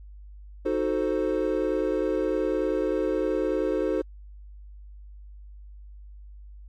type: chord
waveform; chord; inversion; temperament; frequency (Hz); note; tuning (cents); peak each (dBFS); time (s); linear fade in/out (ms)
triangle; D# diminished seventh; none; equal; 311.1 / 370 / 440 / 523.3; D#4 / F#4 / A4 / C5; 0 / 0 / 0 / 0; -27; 0.65-4.02; 10
effects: added 50 Hz sine -42 dBFS peak until 6.68 s + AAC 64 kbps